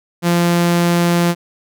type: tone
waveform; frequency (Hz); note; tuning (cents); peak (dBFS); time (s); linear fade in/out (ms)
sawtooth; 172.6; F3; -20; -8; 0.22-1.35; 50
effects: none